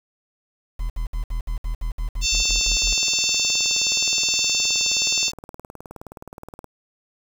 triangle tone bursts, 40.2 Hz, E1, 43 cents flat, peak -20 dBFS, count 13, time 0.79-2.94 s, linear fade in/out 10 ms, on 110 ms, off 60 ms
harmonic tone, 893 Hz, A5, 25 cents sharp, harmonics 3 / 4 / 5 / 6 / 7 / 8, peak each -26 / -26 / -26 / -26 / -26 / -26 dBFS, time 2.21-5.32 s, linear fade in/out 50 ms
click train, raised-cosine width 1 ms, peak -23 dBFS, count 83, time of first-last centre 2.35-6.643 s, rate 19.1 Hz
effects 7-bit

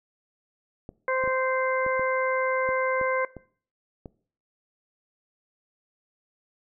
clicks, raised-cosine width 2 ms, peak -25 dBFS, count 9, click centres 0.891 / 1.239 / 1.276 / 1.864 / 1.995 / 2.69 / 3.013 / 3.367 / 4.058 s
harmonic tone, 520 Hz, C5, 11 cents flat, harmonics 1 / 2 / 3 / 4, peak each -26 / -29 / -31 / -32 dBFS, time 1.08-3.25 s, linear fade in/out 2 ms
effects noise-tail reverb RT60 0.5 s tail -20 dB re dry

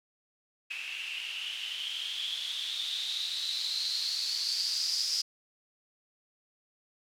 violet noise with low-pass filter sweep, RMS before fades -34 dBFS, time 0.7-5.22 s, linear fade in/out 10 ms, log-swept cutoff 2600 to 5100 Hz, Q 9.7, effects none

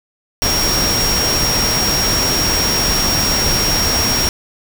sine tone in noise, 5588 Hz, F8, in tune, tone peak -16 dBFS, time 0.42-4.29 s, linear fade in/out 0 ms, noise pink, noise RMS -18 dBFS, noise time 0.42-4.29 s, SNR -1 dB, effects none

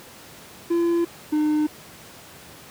triangle tone pair in turn, 340.5 / 303.4 Hz, F4 / D#4, -44 / -44 cents, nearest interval major second, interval 200 cents, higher first, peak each -16 dBFS, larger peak neither, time 0.7-1.05 / 1.32-1.67 s, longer neither, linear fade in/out 10 ms, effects pink hiss -44 dBFS RMS until 2.7 s + high-pass 100 Hz 12 dB/octave

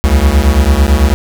square beating tone pair, 65.41 / 74.41 Hz, C2 / D2, 0 / +23 cents, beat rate 9 Hz, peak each -10 dBFS, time 0.04-1.14 s, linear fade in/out 0 ms, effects none

